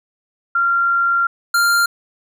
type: tone pair in turn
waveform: sine / square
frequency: 1382 / 1393.2 Hz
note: F6 / F6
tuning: -19 / -5 cents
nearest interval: unison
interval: 14 cents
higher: second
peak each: -13 dBFS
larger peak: neither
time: 0.55-1.27 / 1.54-1.86 s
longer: first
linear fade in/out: 5 ms
effects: none